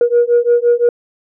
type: beating tone pair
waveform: sine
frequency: 475.1 / 480.9 Hz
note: A#4 / B4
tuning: +33 / -46 cents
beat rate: 5.8 Hz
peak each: -11 dBFS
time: 0.01-0.89 s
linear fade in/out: 2 ms
effects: tanh soft clip ceiling -4 dBFS